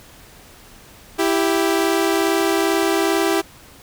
sawtooth tone pair together, 329.9 / 392.3 Hz, E4 / G4, +1 / +1 cents, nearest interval minor third, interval 300 cents, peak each -15 dBFS, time 1.18-3.42 s, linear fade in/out 20 ms, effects pink hiss -45 dBFS RMS until 3.82 s

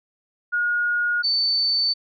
sine tone pair in turn, 1438 / 4529 Hz, F#6 / C#8, -50 / +36 cents, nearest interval octave + minor sixth, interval 1986 cents, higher second, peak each -19 / -18 dBFS, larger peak second, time 0.52-1.23 / 1.23-1.94 s, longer neither, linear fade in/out 20 ms, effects none

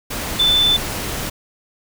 sine tone in noise, 3520 Hz, A7, in tune, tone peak -12 dBFS, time 0.39-0.77 s, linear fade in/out 10 ms, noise pink, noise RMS -25 dBFS, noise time 0.1-1.3 s, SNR +10 dB, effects none

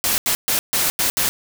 white noise bursts at uneven times, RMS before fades -19 dBFS, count 6, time 0.04-0.18 / 0.26-0.35 / 0.48-0.59 / 0.73-0.9 / 0.99-1.1 / 1.17-1.29 s, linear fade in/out 0 ms, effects none

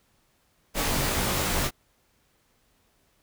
pink noise with comb filter, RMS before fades -26 dBFS, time 0.74-1.71 s, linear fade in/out 50 ms, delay 19 ms, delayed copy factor -0.95, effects pink hiss -67 dBFS RMS until 3.22 s

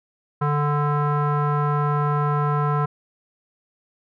square tone with low-pass filter, 146.83 Hz, D3, in tune, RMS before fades -21 dBFS, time 0.41-2.86 s, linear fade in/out 10 ms, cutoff 1200 Hz, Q 7.2, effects none

